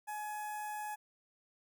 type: tone with notch filter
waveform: sawtooth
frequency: 844 Hz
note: G#5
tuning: 28 cents sharp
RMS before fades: -41 dBFS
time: 0.07-0.96 s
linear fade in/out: 20 ms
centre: 4000 Hz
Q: 0.54
effects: none